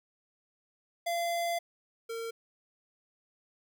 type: tone pair in turn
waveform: square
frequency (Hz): 685 / 457.2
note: F5 / A#4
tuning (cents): -34 / -34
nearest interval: perfect fifth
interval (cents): 700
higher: first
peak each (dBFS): -30 / -36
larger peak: first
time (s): 1.06-1.59 / 2.09-2.31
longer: first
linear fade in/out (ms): 10
effects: none